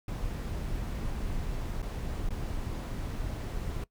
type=noise with dropouts; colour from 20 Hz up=brown; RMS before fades=-34 dBFS; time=0.08-3.84 s; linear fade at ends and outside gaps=2 ms; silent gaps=1.819-1.826 / 2.29-2.305 s; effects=noise-tail reverb RT60 0.1 s tail -20 dB re dry